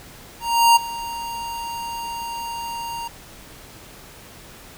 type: tone with ADSR envelope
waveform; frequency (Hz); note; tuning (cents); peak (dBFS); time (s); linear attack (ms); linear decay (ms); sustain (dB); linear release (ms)
square; 932.3; A#5; 0; -10; 0.4-3.08; 360; 16; -18; 7
effects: pink hiss -43 dBFS RMS until 4.77 s